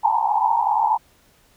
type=band-pass noise; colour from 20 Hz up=pink; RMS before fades=-19 dBFS; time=0.03-0.98 s; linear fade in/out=20 ms; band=820 to 940 Hz; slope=96 dB/octave; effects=pink hiss -57 dBFS RMS until 1.56 s